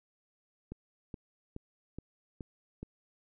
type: click train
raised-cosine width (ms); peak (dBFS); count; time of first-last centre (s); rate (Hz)
3; -28; 6; 0.72-2.83; 2.37
effects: none